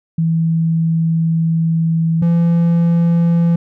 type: tone pair in turn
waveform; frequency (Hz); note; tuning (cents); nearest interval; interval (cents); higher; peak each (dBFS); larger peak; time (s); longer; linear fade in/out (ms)
sine / triangle; 163.6 / 169.27; E3 / E3; -13 / +46; minor second; 59; second; -12 / -8; second; 0.18-2.22 / 2.22-3.56; first; 5
effects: none